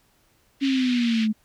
white band-pass noise, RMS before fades -33 dBFS, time 0.6-1.28 s, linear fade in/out 50 ms, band 2000 to 3700 Hz, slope 24 dB/octave
sine exponential sweep, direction down, 277.2 to 212.9 Hz, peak -19 dBFS, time 0.61-1.33 s, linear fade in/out 20 ms
effects pink hiss -63 dBFS RMS until 1.44 s

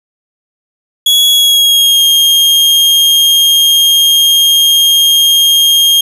40% pulse tone with pitch glide, 3353 to 3229 Hz, G#7 to G#7, +16 to -49 cents, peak -4 dBFS, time 1.06-6.01 s, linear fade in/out 5 ms, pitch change -65 cents, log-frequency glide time 1.29-2.04 s, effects none

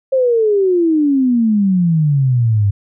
sine exponential sweep, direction down, 539 to 98 Hz, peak -10 dBFS, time 0.12-2.71 s, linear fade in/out 10 ms, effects none

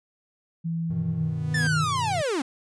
sine tone with pitch glide, 165.6 to 154.51 Hz, E3 to D#3, +8 to -12 cents, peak -25 dBFS, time 0.64-1.85 s, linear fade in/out 20 ms, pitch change -120 cents, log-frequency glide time 1.09-1.41 s
triangle chord, G augmented, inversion none, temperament equal, 98 / 123.47 / 155.56 Hz, G2 / B2 / D#3, 0 / 0 / 0 cents, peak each -32 dBFS, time 0.9-2.22 s, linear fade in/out 5 ms
sawtooth tone with exponential growth, 246.9 Hz, B3, in tune, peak -27 dBFS, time 1.07-1.67 s, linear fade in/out 0 ms, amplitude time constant 130 ms
45% pulse linear sweep, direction down, 1800 to 246.9 Hz, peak -24 dBFS, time 1.54-2.42 s, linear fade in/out 5 ms
effects resampled to 22050 Hz

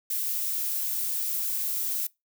violet noise, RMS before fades -29 dBFS, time 0.1-2.07 s, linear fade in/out 5 ms, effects noise-tail reverb RT60 0.2 s tail -23 dB re dry

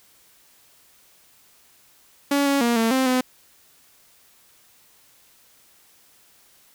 sawtooth tone with pitch steps, 282.6 / 279.2 / 236.6 / 226.4 / 261.9 / 254.3 Hz, C#4 / C#4 / A#3 / A3 / C4 / C4, +34 / +13 / +26 / +50 / +2 / -49 cents, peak -14 dBFS, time 2.31-3.21 s, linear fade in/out 5 ms, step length 150 ms, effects white hiss -56 dBFS RMS until 6.74 s

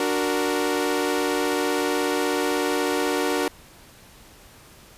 sawtooth chord, D augmented, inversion none, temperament equal, 293.7 / 370 / 466.2 Hz, D4 / F#4 / A#4, 0 / 0 / 0 cents, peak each -22 dBFS, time 0-3.48 s, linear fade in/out 2 ms, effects pink hiss -49 dBFS RMS until 4.97 s + resampled to 32000 Hz

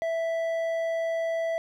sine tone with hard clipping, 659.3 Hz, E5, in tune, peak -27 dBFS, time 0.02-1.58 s, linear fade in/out 0 ms, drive 6 dB, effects none

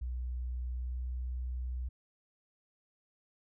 sine tone with pitch glide, 61.74 to 62.35 Hz, B1 to B1, 0 to +17 cents, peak -34 dBFS, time 0.01-1.89 s, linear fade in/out 10 ms, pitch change +17 cents, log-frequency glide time 0.74-1.02 s, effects none

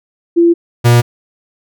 sine / 45% pulse tone pair in turn, 340.3 / 119.59 Hz, F4 / A#2, -45 / +45 cents, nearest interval octave + tritone, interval 1810 cents, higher first, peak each -5 dBFS, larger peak neither, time 0.36-0.54 / 0.84-1.02 s, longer neither, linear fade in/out 20 ms, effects none

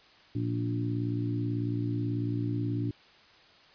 harmonic tone with a mistuned harmonic, 58.27 Hz, A#1, in tune, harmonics 2 / 3 / 4 / 5 / 6, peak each -30 / -41 / -41 / -33 / -41 dBFS, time 0.35-2.91 s, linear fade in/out 5 ms, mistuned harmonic 2, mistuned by -22 cents, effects white hiss -57 dBFS RMS until 3.74 s + resampled to 11025 Hz

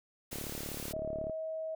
white noise, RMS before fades -43 dBFS, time 0.31-0.93 s, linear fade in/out 10 ms
click train, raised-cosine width 2 ms, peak -28 dBFS, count 36, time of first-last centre 0.33-1.297 s, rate 36.2 Hz
sine tone with pitch glide, 634 to 638.4 Hz, D#5 to D#5, +32 to +44 cents, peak -35 dBFS, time 0.93-1.75 s, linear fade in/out 5 ms, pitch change +12 cents, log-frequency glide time 1.07-1.44 s
effects none

